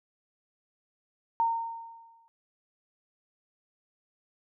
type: tone with exponential decay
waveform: sine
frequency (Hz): 918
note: A#5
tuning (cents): -27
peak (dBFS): -21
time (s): 1.4-2.28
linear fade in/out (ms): 0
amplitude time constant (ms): 190
effects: none